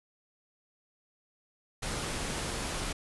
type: low-pass noise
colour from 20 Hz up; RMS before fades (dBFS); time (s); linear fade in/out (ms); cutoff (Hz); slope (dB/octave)
pink; -35; 1.82-2.93; 10; 11000; 96
effects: none